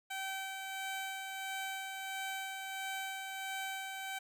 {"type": "tone with tremolo", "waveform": "15% pulse", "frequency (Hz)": 771, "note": "G5", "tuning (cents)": -29, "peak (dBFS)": -31, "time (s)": [0.1, 4.19], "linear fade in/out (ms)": 10, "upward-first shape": "sine", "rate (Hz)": 1.5, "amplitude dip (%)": 35, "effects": []}